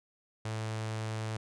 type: tone with notch filter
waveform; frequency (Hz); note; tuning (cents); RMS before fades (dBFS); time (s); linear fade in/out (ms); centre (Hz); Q
sawtooth; 110; A2; 0; -36; 0.45-1.37; 5; 260; 1.5
effects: resampled to 22050 Hz